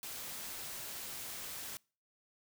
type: noise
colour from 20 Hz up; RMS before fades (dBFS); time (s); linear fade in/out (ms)
white; -44; 0.03-1.77; 0
effects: noise-tail reverb RT60 0.4 s tail -26 dB re dry